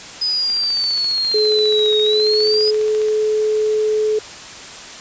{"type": "exponential two-way sweep", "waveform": "sine", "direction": "down then up", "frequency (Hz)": [5030, 3735, 5030], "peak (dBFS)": -16, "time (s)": [0.21, 2.71], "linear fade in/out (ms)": 10, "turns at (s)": 2.01}
{"type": "click train", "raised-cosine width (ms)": 0.2, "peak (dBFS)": -16, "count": 39, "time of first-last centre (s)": [0.5, 3.085], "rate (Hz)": 14.7}
{"type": "tone with pitch glide", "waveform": "sine", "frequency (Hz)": [426.3, 429.5], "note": ["G#4", "A4"], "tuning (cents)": [45, -42], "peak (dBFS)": -14, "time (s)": [1.34, 4.19], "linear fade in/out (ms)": 5, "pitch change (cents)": 13, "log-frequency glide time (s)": [2.44, 2.89]}
{"effects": ["white hiss -34 dBFS RMS until 5 s", "resampled to 16000 Hz"]}